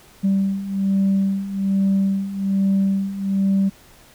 sine beating tone pair, 194.2 / 195.4 Hz, G3 / G3, -16 / -5 cents, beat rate 1.2 Hz, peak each -21 / -17 dBFS, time 0.23-3.7 s, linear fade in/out 20 ms, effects tanh soft clip ceiling -12 dBFS + pink hiss -49 dBFS RMS until 4.14 s

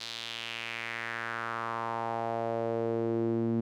sawtooth tone with band-pass filter sweep, 115 Hz, A#2, 23 cents flat, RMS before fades -33 dBFS, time 0-3.61 s, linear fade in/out 10 ms, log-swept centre 4200 to 260 Hz, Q 2.9, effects none

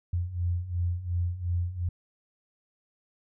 sine beating tone pair, 85.9 / 88.7 Hz, F2 / F2, -28 / +27 cents, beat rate 2.8 Hz, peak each -32 / -28 dBFS, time 0.13-1.89 s, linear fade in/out 5 ms, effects none

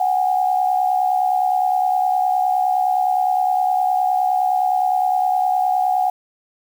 sine tone pair together, 740 / 809.7 Hz, F#5 / G#5, 0 / -44 cents, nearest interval major second, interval 156 cents, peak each -16 / -21 dBFS, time 0-6.1 s, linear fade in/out 5 ms, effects 7-bit

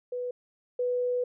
sine tone pair in turn, 493.9 / 493.9 Hz, B4 / B4, 0 / 0 cents, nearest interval unison, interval 0 cents, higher neither, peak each -30 / -25 dBFS, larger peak second, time 0.12-0.31 / 0.79-1.24 s, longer second, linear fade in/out 5 ms, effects none

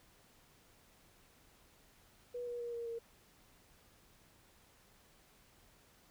sine tone with pitch steps, 486.9 / 480.8 / 474.7 / 468.7 / 462.8 Hz, B4 / B4 / A#4 / A#4 / A#4, -25 / -46 / +31 / +9 / -13 cents, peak -39 dBFS, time 2.34-2.99 s, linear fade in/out 10 ms, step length 130 ms, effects pink hiss -66 dBFS RMS until 6.1 s

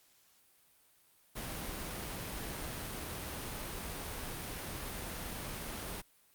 pink noise, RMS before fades -41 dBFS, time 1.35-6.02 s, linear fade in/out 20 ms, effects white hiss -67 dBFS RMS until 6.34 s + Opus 48 kbps

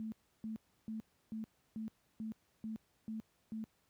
sine tone bursts, 220 Hz, A3, in tune, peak -39 dBFS, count 9, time 0-3.64 s, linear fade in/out 0 ms, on 120 ms, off 320 ms, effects pink hiss -75 dBFS RMS until 3.89 s + high-pass 60 Hz 12 dB/octave

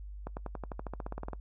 accelerating click train, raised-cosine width 1 ms, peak -24 dBFS, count 16, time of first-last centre 0.27-1.333 s, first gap 99 ms, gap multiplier 0.95, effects noise-tail reverb RT60 0.1 s tail -22 dB re dry + added 50 Hz sine -41 dBFS peak until 1.4 s

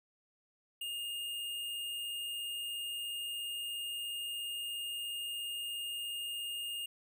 square tone, 2831 Hz, F7, 23 cents sharp, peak -38 dBFS, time 0.81-6.86 s, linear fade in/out 5 ms, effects none

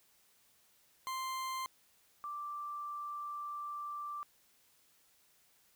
40% pulse / sine tone pair in turn, 1046.5 / 1174.7 Hz, C6 / D6, 0 / 0 cents, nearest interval major second, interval 200 cents, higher second, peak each -36 / -39 dBFS, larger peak first, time 1.07-1.66 / 2.24-4.23 s, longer second, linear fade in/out 0 ms, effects white hiss -69 dBFS RMS until 5.75 s

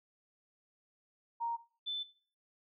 sine tone pair in turn, 932.3 / 3520 Hz, A#5 / A7, 0 / 0 cents, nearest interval octave + major seventh, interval 2300 cents, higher second, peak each -33 / -34 dBFS, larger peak first, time 1.4-1.57 / 1.86-2.04 s, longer second, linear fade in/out 20 ms, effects noise-tail reverb RT60 0.4 s tail -17 dB re dry

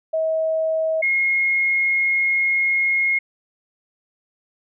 sine tone pair in turn, 640 / 2153 Hz, D#5 / C7, +49 / +49 cents, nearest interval octave + major sixth, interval 2100 cents, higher second, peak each -18 / -16 dBFS, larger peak second, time 0.13-1.02 / 1.02-3.19 s, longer second, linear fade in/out 10 ms, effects none

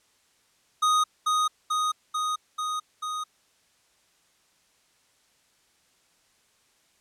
square tone with echo, 1244.5 Hz, D#6, in tune, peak -20 dBFS, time 0.82-1.04 s, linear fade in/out 10 ms, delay 440 ms, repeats 5, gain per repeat -2 dB, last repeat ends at 3.24 s, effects white hiss -65 dBFS RMS until 7 s + low-pass 9000 Hz 12 dB/octave

